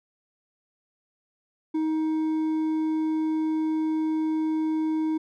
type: tone with hard clipping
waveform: triangle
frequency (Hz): 314.6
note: D#4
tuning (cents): +19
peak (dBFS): -24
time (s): 1.74-5.18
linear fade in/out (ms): 10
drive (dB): 7
effects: none